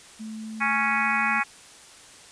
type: tone with pitch glide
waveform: sine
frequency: 218.7 to 221.9 Hz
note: A3 to A3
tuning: -10 to +15 cents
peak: -33 dBFS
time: 0.19-1.41 s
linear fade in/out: 20 ms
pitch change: +25 cents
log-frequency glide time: 0.36-1.1 s
type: harmonic tone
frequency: 277.2 Hz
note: C#4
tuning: in tune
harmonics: 3 / 4 / 5 / 6 / 7 / 8 / 9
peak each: -29 / -29 / -29 / -29 / -29 / -29 / -29 dBFS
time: 0.6-1.44 s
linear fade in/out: 20 ms
effects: white hiss -48 dBFS RMS until 2.31 s + resampled to 22050 Hz